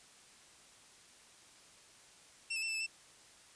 sawtooth tone with pitch steps, 2703 / 2605 / 2684 / 2645 / 2619 / 2669 Hz, E7 / E7 / E7 / E7 / E7 / E7, +43 / -21 / +31 / +5 / -12 / +21 cents, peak -32 dBFS, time 2.5-2.866 s, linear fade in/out 10 ms, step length 61 ms, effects white hiss -60 dBFS RMS until 3.55 s + resampled to 22050 Hz

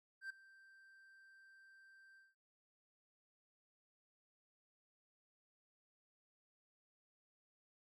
triangle tone with ADSR envelope, 1568 Hz, G6, in tune, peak -40 dBFS, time 0.21-2.35 s, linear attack 90 ms, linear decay 6 ms, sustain -20 dB, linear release 180 ms, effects none

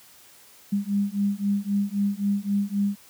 sine beating tone pair, 199.5 / 203.3 Hz, G3 / G#3, +31 / -37 cents, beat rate 3.8 Hz, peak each -25 dBFS, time 0.72-2.96 s, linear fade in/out 10 ms, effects white hiss -52 dBFS RMS until 3.09 s + high-pass 60 Hz 12 dB/octave

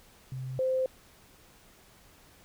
sine tone pair in turn, 129.9 / 519.6 Hz, C3 / C5, -12 / -12 cents, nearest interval 2 octaves, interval 2400 cents, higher second, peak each -34 / -25 dBFS, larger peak second, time 0.32-0.59 / 0.59-0.86 s, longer neither, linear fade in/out 2 ms, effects pink hiss -58 dBFS RMS until 2.44 s

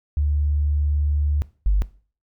sine tone pair in turn, 73.5 / 49.38 Hz, D2 / G1, +2 / +13 cents, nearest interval perfect fifth, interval 689 cents, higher first, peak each -17 / -13 dBFS, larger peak second, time 0.17-1.42 / 1.66-1.82 s, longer first, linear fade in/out 0 ms, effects noise-tail reverb RT60 0.4 s tail -19 dB re dry + tanh soft clip ceiling -10 dBFS

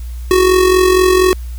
square tone with amplitude modulation, 370 Hz, F#4, in tune, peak -6 dBFS, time 0.31-1.33 s, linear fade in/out 0 ms, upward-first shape sine, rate 44.2 Hz, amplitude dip 55%, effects added 60 Hz sine -22 dBFS peak until 1.58 s + white hiss -44 dBFS RMS until 1.58 s

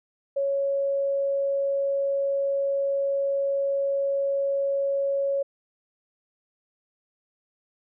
sine tone, 554.4 Hz, C#5, in tune, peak -22 dBFS, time 0.36-5.43 s, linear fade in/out 10 ms, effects none

